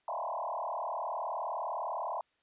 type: tone with frequency modulation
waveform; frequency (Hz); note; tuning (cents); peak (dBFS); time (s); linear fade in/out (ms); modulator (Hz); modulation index
sine; 830.6; G#5; 0; -33; 0.08-2.21; 2; 39.9; 5.4
effects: white hiss -74 dBFS RMS until 2.42 s + resampled to 8000 Hz